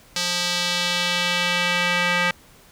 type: tone with band-pass filter sweep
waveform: square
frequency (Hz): 176.8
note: F3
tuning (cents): +22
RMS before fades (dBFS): -22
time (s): 0.16-2.31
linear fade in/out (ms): 2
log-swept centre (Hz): 4800 to 2100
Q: 1.5
effects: pink hiss -51 dBFS RMS until 2.71 s